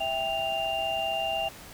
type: tone cluster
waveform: sine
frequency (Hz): 658 / 788 / 2791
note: E5 / G5 / F7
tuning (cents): -3 / +9 / -2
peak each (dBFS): -31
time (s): 0-1.49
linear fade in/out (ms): 10
effects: pink hiss -46 dBFS RMS until 1.73 s